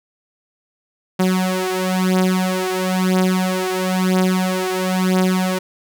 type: beating tone pair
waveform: sawtooth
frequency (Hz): 185 / 186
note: F#3 / F#3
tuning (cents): 0 / +9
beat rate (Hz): 1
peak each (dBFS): -15 / -15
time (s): 1.19-5.59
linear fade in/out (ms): 10
effects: none